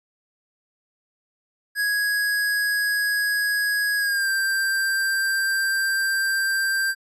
square tone with pitch glide, 1661.2 to 1577 Hz, G#6 to G6, 0 to +10 cents, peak -21 dBFS, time 1.75-6.95 s, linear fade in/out 50 ms, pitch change -90 cents, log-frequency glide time 3.97-4.29 s, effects AAC 64 kbps

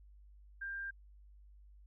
sine tone, 1592 Hz, G6, 26 cents sharp, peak -39 dBFS, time 0.61-0.91 s, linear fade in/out 10 ms, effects added 50 Hz sine -56 dBFS peak until 1.86 s

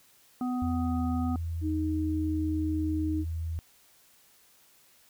harmonic tone, 250 Hz, B3, 21 cents sharp, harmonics 1 / 3 / 5, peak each -28 / -38 / -42 dBFS, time 0.41-1.36 s, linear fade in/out 2 ms
sine tone with pitch glide, 83 to 81.62 Hz, E2 to E2, +12 to -17 cents, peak -30 dBFS, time 0.62-3.59 s, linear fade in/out 0 ms, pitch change -29 cents, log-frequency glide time 1.74-3.09 s
sine tone, 311.1 Hz, D#4, in tune, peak -28 dBFS, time 1.61-3.25 s, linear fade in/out 50 ms
effects white hiss -61 dBFS RMS until 5.09 s

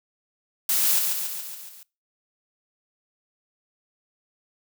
blue noise with echo, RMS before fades -22 dBFS, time 0.69-0.99 s, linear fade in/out 2 ms, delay 140 ms, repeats 6, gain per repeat -4 dB, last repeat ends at 1.83 s, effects noise-tail reverb RT60 0.3 s tail -24 dB re dry

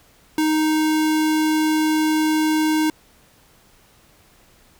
square tone, 311.1 Hz, D#4, in tune, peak -17 dBFS, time 0.38-2.9 s, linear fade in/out 2 ms, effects pink hiss -54 dBFS RMS until 4.79 s

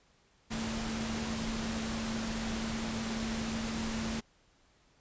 sine tone in noise, 223.9 Hz, A3, 30 cents sharp, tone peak -35 dBFS, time 0.5-4.21 s, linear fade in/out 20 ms, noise pink, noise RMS -38 dBFS, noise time 0.5-4.21 s, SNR 0 dB, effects pink hiss -67 dBFS RMS until 5 s + resampled to 16000 Hz

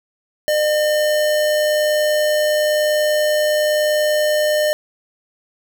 square tone with amplitude modulation, 605 Hz, D#5, 49 cents flat, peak -14 dBFS, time 0.48-4.73 s, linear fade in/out 0 ms, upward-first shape sine, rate 101 Hz, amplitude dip 25%, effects none

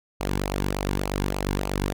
sawtooth tone with flanger, 48.49 Hz, G1, 18 cents flat, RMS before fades -27 dBFS, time 0.2-1.93 s, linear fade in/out 10 ms, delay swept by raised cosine 0.54 to 1.64 ms, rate 3.4 Hz, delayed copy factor -0.65, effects none

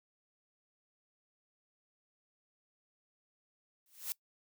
blue noise with exponential growth, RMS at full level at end -34 dBFS, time 3.86-4.12 s, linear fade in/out 0 ms, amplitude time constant 55 ms, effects noise-tail reverb RT60 0.1 s tail -22 dB re dry

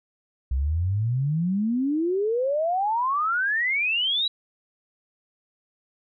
sine exponential sweep, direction up, 62.3 to 3951 Hz, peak -21 dBFS, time 0.51-4.28 s, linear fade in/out 5 ms, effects none

